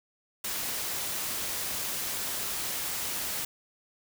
white noise, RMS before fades -33 dBFS, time 0.44-3.45 s, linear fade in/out 5 ms, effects none

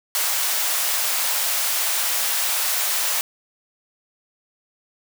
white high-pass noise, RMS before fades -22 dBFS, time 0.15-3.21 s, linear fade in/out 0 ms, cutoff 570 Hz, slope 24 dB/octave, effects none

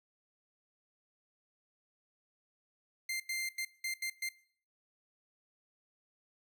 sawtooth tone bursts at uneven times, 2094 Hz, C7, 1 cent sharp, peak -31 dBFS, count 6, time 3.09-3.2 / 3.29-3.49 / 3.58-3.65 / 3.84-3.94 / 4.02-4.1 / 4.22-4.29 s, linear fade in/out 5 ms, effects noise-tail reverb RT60 0.5 s tail -19 dB re dry

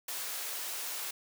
white high-pass noise, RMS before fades -38 dBFS, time 0.08-1.11 s, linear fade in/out 5 ms, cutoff 490 Hz, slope 12 dB/octave, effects none

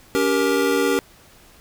square chord, G diminished, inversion second, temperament just, 282.2 / 392 / 470.4 Hz, Db4 / G4 / Bb4, +31 / 0 / +16 cents, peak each -23 / -22 / -22 dBFS, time 0.15-0.99 s, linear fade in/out 0 ms, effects pink hiss -50 dBFS RMS until 1.6 s

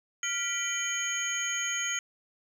sine tone cluster, 1399 / 1965 / 2354 / 3068 / 6640 Hz, F6 / B6 / D7 / G7 / G#8, +3 / -9 / +3 / -38 / -1 cents, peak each -37 / -35 / -38 / -36 / -32 dBFS, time 0.23-1.99 s, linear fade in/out 2 ms, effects 9-bit

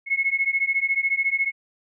sine beating tone pair, 2176 / 2190 Hz, C#7 / C#7, -33 / -22 cents, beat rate 14 Hz, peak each -23 dBFS, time 0.06-1.52 s, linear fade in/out 50 ms, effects none

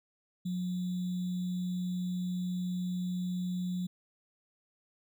sine tone with sample-and-hold, 180.6 Hz, F#3, 42 cents flat, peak -31 dBFS, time 0.45-3.87 s, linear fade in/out 10 ms, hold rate 3675 Hz, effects none

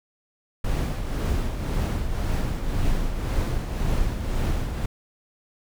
brown noise with tremolo, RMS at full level -22 dBFS, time 0.64-4.86 s, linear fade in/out 5 ms, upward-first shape triangle, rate 1.9 Hz, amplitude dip 55%, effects none

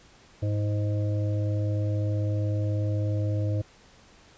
harmonic tone with a mistuned harmonic, 103.83 Hz, G#2, in tune, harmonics 1 / 3 / 5 / 6, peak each -24 / -35 / -37 / -40 dBFS, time 0.42-3.62 s, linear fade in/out 10 ms, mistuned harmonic 3, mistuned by +23 cents, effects pink hiss -55 dBFS RMS until 4.37 s + resampled to 16000 Hz

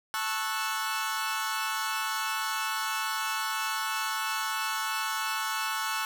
sawtooth chord, F# minor seventh, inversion first, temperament equal with one note detuned, 880 / 1099.2 / 1318.5 / 1480 Hz, A5 / C#6 / E6 / F#6, 0 / -15 / 0 / 0 cents, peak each -31 dBFS, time 0.14-6.05 s, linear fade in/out 0 ms, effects none

